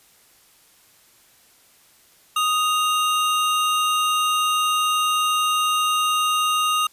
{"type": "tone pair together", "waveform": "square", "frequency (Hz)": [1244.5, 2794], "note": ["D#6", "F7"], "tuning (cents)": [0, 0], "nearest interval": "octave + major second", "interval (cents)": 1400, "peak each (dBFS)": [-20, -25], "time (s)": [2.36, 6.87], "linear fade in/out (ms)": 5, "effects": ["white hiss -55 dBFS RMS until 6.92 s", "resampled to 32000 Hz"]}